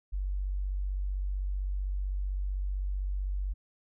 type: tone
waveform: sine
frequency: 47.84 Hz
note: G1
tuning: 41 cents flat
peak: -29 dBFS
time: 0.12-3.54 s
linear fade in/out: 20 ms
effects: none